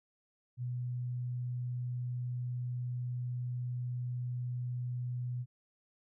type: tone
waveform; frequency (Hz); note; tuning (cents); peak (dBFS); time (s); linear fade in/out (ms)
sine; 123.47; B2; 0; -34; 0.57-5.46; 50
effects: none